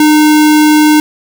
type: tone with sample-and-hold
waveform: sine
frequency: 303.2 Hz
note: D#4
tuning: 45 cents flat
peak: -3 dBFS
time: 0-1 s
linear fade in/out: 2 ms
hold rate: 1225 Hz
effects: none